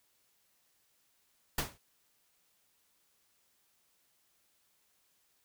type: noise with exponential decay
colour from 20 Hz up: pink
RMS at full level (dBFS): -28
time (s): 1.58-1.78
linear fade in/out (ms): 5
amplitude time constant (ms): 42
effects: white hiss -73 dBFS RMS until 5.44 s

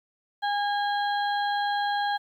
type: harmonic tone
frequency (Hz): 817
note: G#5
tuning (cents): -29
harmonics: 1 / 2 / 4 / 5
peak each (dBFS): -25 / -31 / -37 / -39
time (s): 0.42-2.18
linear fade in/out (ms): 20
effects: 10-bit

